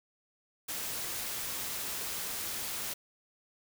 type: noise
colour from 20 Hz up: white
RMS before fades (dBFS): -37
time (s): 0.68-2.94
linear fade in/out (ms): 10
effects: none